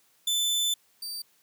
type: tone pair in turn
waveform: sawtooth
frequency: 3520 / 4645 Hz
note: A7 / D8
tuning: 0 / -20 cents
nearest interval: perfect fourth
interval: 480 cents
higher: second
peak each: -21 / -31 dBFS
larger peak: first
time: 0.27-0.74 / 1.02-1.22 s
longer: first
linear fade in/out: 5 ms
effects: white hiss -65 dBFS RMS until 1.42 s + high-pass 100 Hz 12 dB/octave